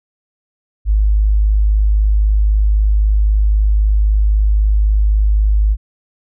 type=tone; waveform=sine; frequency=51.91 Hz; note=G#1; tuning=in tune; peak=-9 dBFS; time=0.85-5.77 s; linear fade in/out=50 ms; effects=none